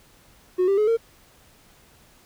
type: tone with pitch steps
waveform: triangle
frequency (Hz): 365.4 / 393.9 / 424.6 / 457.7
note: F#4 / G4 / G#4 / A#4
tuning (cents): -22 / +8 / +38 / -32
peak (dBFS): -14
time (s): 0.58-0.972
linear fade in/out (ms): 20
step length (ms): 98
effects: tanh soft clip ceiling -12 dBFS + pink hiss -55 dBFS RMS until 2.25 s